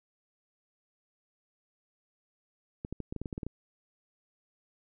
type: clicks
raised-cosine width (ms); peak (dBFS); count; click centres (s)
3; -23; 11; 2.849 / 2.926 / 3.003 / 3.125 / 3.163 / 3.216 / 3.258 / 3.328 / 3.379 / 3.432 / 3.466
effects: none